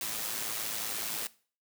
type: noise with amplitude modulation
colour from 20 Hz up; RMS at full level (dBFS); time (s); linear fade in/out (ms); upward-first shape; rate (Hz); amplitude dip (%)
white; -33; 0.01-1.27; 2; sine; 109; 50
effects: noise-tail reverb RT60 0.4 s tail -19 dB re dry + high-pass 100 Hz 12 dB/octave